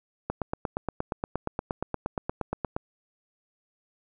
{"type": "click train", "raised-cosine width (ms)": 1, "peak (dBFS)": -14, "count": 22, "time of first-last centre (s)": [0.3, 2.765], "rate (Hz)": 8.52, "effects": []}